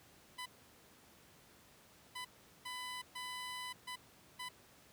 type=tone bursts at uneven times; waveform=15% pulse; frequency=1000 Hz; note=B5; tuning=21 cents sharp; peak=-36 dBFS; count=6; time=0.38-0.46 / 2.15-2.25 / 2.65-3.02 / 3.15-3.73 / 3.87-3.96 / 4.39-4.49 s; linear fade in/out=10 ms; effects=pink hiss -63 dBFS RMS until 4.92 s + high-pass 80 Hz 12 dB/octave